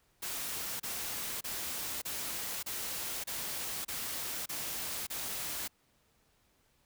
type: noise bursts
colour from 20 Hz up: white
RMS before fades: -38 dBFS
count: 9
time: 0.22-5.68 s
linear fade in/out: 10 ms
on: 580 ms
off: 30 ms
effects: pink hiss -71 dBFS RMS until 6.85 s